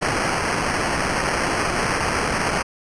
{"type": "noise with sample-and-hold", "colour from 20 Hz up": "violet", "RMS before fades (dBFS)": -22, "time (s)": [0.01, 2.63], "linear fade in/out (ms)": 20, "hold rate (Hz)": 3675, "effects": ["resampled to 22050 Hz"]}